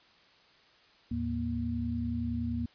sine tone cluster, 77.7 / 108.3 / 237.2 Hz, D#2 / A2 / A#3, -2 / -27 / +30 cents, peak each -36 / -37 / -32 dBFS, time 1.11-2.66 s, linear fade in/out 5 ms, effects white hiss -61 dBFS RMS until 2.74 s + resampled to 11025 Hz

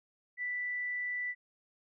sine tone, 1975.5 Hz, B6, in tune, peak -33 dBFS, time 0.37-1.35 s, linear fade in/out 50 ms, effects none

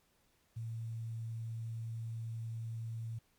sine tone with quantisation, 113.8 Hz, A#2, 41 cents flat, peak -38 dBFS, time 0.56-3.19 s, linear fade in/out 10 ms, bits 11, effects pink hiss -73 dBFS RMS until 3.38 s + MP3 96 kbps

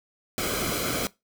pink noise with comb filter, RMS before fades -28 dBFS, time 0.38-1.07 s, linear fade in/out 0 ms, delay 1.1 ms, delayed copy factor -0.65, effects noise-tail reverb RT60 0.2 s tail -20 dB re dry

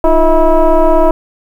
sine tone with frequency modulation, 311.9 Hz, D#4, 4 cents sharp, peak -4 dBFS, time 0.04-1.11 s, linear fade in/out 2 ms, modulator 330 Hz, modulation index 1.9, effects tanh soft clip ceiling 0 dBFS + 7-bit

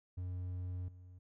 triangle tone with level steps, 90.5 Hz, F#2, 38 cents flat, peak -36 / -50 dBFS, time 0.17-1.19 s, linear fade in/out 10 ms, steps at 0.88 s, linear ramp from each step 5 ms, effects none

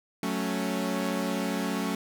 sawtooth chord, F# minor, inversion none, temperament equal, 185 / 220 / 277.2 Hz, F#3 / A3 / C#4, 0 / 0 / 0 cents, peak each -28 dBFS, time 0.23-1.95 s, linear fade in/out 2 ms, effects none

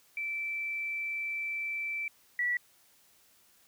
sine tone pair in turn, 2329 / 1948.3 Hz, D7 / B6, -15 / -24 cents, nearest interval minor third, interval 309 cents, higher first, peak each -32 / -27 dBFS, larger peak second, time 0.17-2.08 / 2.39-2.57 s, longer first, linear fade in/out 2 ms, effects white hiss -64 dBFS RMS until 3.67 s

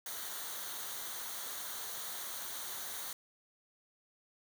white noise with comb filter, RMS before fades -42 dBFS, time 0.06-3.13 s, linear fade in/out 2 ms, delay 0.39 ms, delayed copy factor -0.6, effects none

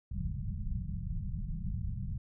pink low-pass noise, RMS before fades -36 dBFS, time 0.11-2.18 s, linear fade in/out 5 ms, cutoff 200 Hz, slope 96 dB/octave, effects none

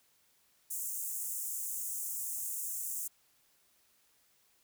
pink high-pass noise, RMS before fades -38 dBFS, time 0.7-3.08 s, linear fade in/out 10 ms, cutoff 6900 Hz, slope 48 dB/octave, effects white hiss -70 dBFS RMS until 4.63 s

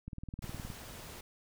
click train, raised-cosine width 5 ms, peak -29 dBFS, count 13, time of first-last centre 0.08-0.702 s, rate 19.3 Hz
pink noise, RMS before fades -48 dBFS, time 0.42-1.21 s, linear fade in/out 5 ms
effects none

